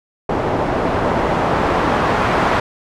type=noise with low-pass filter sweep; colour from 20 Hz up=white; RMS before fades=-17 dBFS; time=0.29-2.6 s; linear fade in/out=5 ms; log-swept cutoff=680 to 1200 Hz; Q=0.95; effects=none